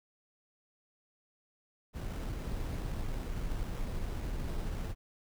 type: noise with sample-and-hold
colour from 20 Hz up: brown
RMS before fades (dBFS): -36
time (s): 1.93-4.95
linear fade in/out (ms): 50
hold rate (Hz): 4410
effects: none